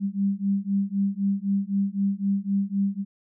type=beating tone pair; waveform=sine; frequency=196 / 199.9 Hz; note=G3 / G3; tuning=0 / +34 cents; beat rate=3.9 Hz; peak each=-25 dBFS; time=0-3.05 s; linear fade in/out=50 ms; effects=none